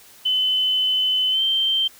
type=tone with pitch glide; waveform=sine; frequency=3031 to 3132 Hz; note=F#7 to G7; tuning=+41 to -2 cents; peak=-17 dBFS; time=0.25-1.88 s; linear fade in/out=10 ms; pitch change=+57 cents; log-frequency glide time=1.3-1.42 s; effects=white hiss -48 dBFS RMS until 1.99 s